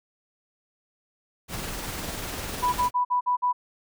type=noise with tremolo; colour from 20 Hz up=pink; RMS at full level=-32 dBFS; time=1.48-2.91 s; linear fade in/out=50 ms; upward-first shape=sine; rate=20 Hz; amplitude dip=30%
type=tone bursts; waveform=sine; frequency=987.8 Hz; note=B5; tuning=in tune; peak=-20 dBFS; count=6; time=2.62-3.53 s; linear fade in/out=20 ms; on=110 ms; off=50 ms
effects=none